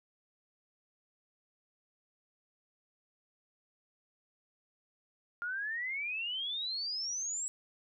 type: exponential sweep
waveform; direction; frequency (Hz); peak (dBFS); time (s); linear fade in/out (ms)
sine; up; 1396.9 to 7840; -34; 5.42-7.48; 0
effects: none